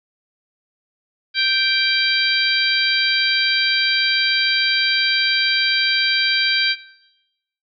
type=harmonic tone with a mistuned harmonic; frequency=781 Hz; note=G5; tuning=7 cents flat; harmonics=2 / 3 / 4 / 5 / 6; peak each=-22 / -22 / -22 / -22 / -22 dBFS; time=1.34-6.76 s; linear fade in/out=50 ms; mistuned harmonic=4; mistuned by=+29 cents; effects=noise-tail reverb RT60 0.9 s tail -18 dB re dry